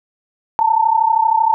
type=tone pair together; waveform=sine; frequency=880 / 912.8 Hz; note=A5 / A#5; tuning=0 / -37 cents; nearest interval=minor second; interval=63 cents; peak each=-14 dBFS; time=0.59-1.54 s; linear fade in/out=0 ms; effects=none